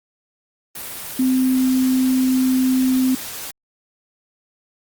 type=tone in noise; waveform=sine; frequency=258.3 Hz; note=C4; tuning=22 cents flat; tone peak=-14 dBFS; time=1.19-3.15 s; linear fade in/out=5 ms; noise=white; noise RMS=-31 dBFS; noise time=0.75-3.51 s; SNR=+14 dB; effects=Opus 32 kbps